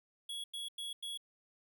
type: tone bursts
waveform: square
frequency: 3348 Hz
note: G#7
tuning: 13 cents sharp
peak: -40 dBFS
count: 4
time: 0.29-1.175 s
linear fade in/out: 5 ms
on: 150 ms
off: 95 ms
effects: none